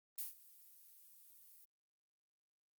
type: noise with ADSR envelope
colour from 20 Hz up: violet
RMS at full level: -41 dBFS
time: 0.18-1.65 s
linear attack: 4 ms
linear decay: 150 ms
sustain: -21 dB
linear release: 4 ms
effects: Opus 32 kbps

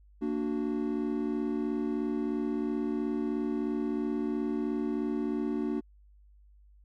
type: chord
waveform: triangle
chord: Bb augmented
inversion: none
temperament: equal with one note detuned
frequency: 230.7 / 293.7 / 370 Hz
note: Bb3 / D4 / F#4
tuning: -18 / 0 / 0 cents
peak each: -31 / -30 / -33 dBFS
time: 0.21-5.81 s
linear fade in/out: 20 ms
effects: added 50 Hz sine -55 dBFS peak until 6.84 s

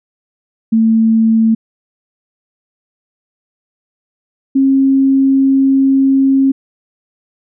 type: tone pair in turn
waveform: sine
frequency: 223.7 / 270 Hz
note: A3 / C#4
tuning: +29 / -45 cents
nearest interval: minor third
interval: 326 cents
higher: second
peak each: -7 dBFS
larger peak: neither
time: 0.72-1.55 / 4.55-6.52 s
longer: second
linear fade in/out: 10 ms
effects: none

